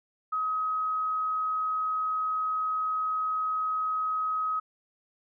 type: tone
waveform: sine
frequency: 1268 Hz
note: D#6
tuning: 32 cents sharp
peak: -26 dBFS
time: 0.32-4.6 s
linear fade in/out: 10 ms
effects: none